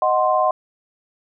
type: chord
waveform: sine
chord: C diminished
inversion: first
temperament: equal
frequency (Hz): 622.3 / 740 / 1046.5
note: Eb5 / Gb5 / C6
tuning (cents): 0 / 0 / 0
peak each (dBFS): -19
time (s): 0.02-0.51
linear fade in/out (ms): 2
effects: none